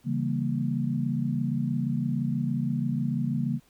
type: chord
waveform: sine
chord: C# diminished seventh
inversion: none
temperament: equal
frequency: 138.59 / 164.81 / 196 / 233.1 Hz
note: C#3 / E3 / G3 / Bb3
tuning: 0 / 0 / 0 / 0 cents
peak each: -29 / -32 / -33 / -29 dBFS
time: 0.04-3.6 s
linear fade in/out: 50 ms
effects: pink hiss -63 dBFS RMS until 3.69 s